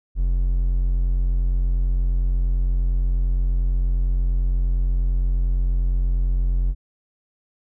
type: tone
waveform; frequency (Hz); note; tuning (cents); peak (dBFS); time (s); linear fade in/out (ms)
triangle; 44.32; F1; +26; -15; 0.15-6.75; 50
effects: none